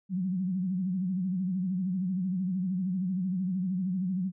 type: tone with vibrato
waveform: sine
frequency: 185 Hz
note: F#3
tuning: in tune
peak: -27 dBFS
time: 0.09-4.32 s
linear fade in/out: 50 ms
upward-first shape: sine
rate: 13 Hz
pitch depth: 93 cents each way
effects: none